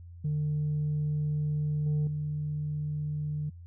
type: tone with level steps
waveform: sine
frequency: 150 Hz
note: D3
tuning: 37 cents sharp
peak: -25 / -22 / -29 dBFS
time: 0.24-3.5 s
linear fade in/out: 10 ms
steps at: 1.86 / 2.07 s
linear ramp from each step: 2 ms
effects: tanh soft clip ceiling -24 dBFS + added 86 Hz sine -44 dBFS peak until 3.66 s